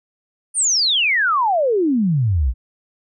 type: exponential sweep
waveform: sine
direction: down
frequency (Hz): 9530 to 55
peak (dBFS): -14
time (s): 0.54-2.54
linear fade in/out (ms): 50
effects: none